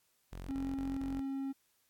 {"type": "tone bursts", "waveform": "sawtooth", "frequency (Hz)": 45.01, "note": "F#1", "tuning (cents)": -47, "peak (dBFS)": -39, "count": 4, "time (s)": [0.32, 1.204], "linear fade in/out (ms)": 10, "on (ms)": 200, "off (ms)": 28}
{"type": "tone", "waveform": "triangle", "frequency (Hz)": 271.2, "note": "C#4", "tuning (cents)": -38, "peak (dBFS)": -33, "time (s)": [0.48, 1.53], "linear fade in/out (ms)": 20}
{"effects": ["white hiss -74 dBFS RMS until 1.89 s", "AAC 64 kbps"]}